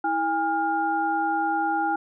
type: tone cluster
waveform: sine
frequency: 325.3 / 814 / 1408 Hz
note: E4 / G#5 / F6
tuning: -23 / -35 / +14 cents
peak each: -29 / -23 / -29 dBFS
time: 0.04-1.96 s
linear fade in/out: 5 ms
effects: none